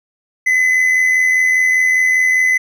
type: tone with amplitude modulation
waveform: triangle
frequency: 2022 Hz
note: B6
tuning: 40 cents sharp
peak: -7 dBFS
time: 0.46-2.58 s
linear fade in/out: 10 ms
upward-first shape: sine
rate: 85 Hz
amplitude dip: 40%
effects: none